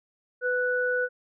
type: tone pair together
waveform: sine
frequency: 498.2 / 1480 Hz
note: B4 / F#6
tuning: +15 / 0 cents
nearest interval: octave + perfect fifth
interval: 1885 cents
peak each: -26 dBFS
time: 0.41-1.09 s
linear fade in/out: 50 ms
effects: none